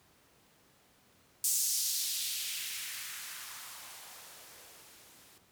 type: noise with band-pass filter sweep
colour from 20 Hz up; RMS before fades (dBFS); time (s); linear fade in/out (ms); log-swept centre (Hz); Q
violet; -38; 1.44-5.38; 2; 7200 to 220; 1.5
effects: pink hiss -65 dBFS RMS until 5.51 s + high-pass 80 Hz 12 dB/octave